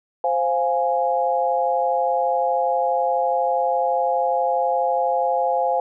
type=chord; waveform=sine; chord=F minor; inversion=second; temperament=equal; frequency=523.3 / 698.5 / 830.6 Hz; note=C5 / F5 / Ab5; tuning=0 / 0 / 0 cents; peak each=-22 dBFS; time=0.24-5.8 s; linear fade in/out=2 ms; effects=none